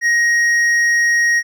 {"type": "tone with hard clipping", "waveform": "sine", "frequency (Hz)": 1880, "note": "A#6", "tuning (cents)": 14, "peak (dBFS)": -13, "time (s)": [0.01, 1.43], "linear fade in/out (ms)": 50, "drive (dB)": 6, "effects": []}